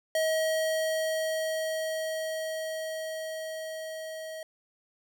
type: tone with level ramp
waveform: square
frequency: 636 Hz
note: D#5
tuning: 38 cents sharp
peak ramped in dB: -25 to -38 dBFS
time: 0.15-4.43 s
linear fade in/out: 2 ms
effects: none